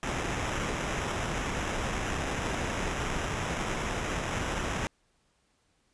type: noise with sample-and-hold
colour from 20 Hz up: pink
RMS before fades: -32 dBFS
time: 0.03-4.87 s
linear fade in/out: 0 ms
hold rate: 4410 Hz
effects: pink hiss -71 dBFS RMS until 5.93 s + resampled to 22050 Hz